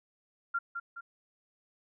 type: tone with echo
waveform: sine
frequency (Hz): 1387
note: F6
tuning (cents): -12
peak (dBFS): -28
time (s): 0.54-0.59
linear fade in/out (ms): 10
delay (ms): 210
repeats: 2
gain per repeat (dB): -6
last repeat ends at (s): 1.01
effects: none